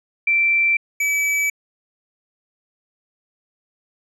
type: tone pair in turn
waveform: sine / square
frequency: 2344 / 2296 Hz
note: D7 / D7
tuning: -4 / -40 cents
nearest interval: unison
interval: 36 cents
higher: first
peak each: -14 / -18 dBFS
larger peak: first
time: 0.27-0.77 / 1-1.5 s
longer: neither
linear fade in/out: 5 ms
effects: low-pass 12000 Hz 12 dB/octave